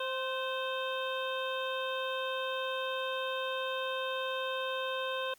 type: harmonic tone with a mistuned harmonic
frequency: 523.3 Hz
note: C5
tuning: in tune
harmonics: 1 / 2 / 3 / 5 / 6 / 7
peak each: -35 / -38 / -40 / -42 / -43 / -43 dBFS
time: 0-5.34 s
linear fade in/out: 5 ms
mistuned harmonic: 3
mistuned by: -35 cents
effects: white hiss -63 dBFS RMS until 5.38 s + MP3 96 kbps